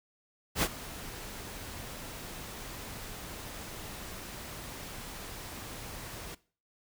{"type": "noise with ADSR envelope", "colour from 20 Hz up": "pink", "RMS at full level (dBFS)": -26, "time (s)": [0.55, 6.35], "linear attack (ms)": 73, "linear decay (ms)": 55, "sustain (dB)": -17, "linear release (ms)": 9, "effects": ["noise-tail reverb RT60 0.4 s tail -20 dB re dry"]}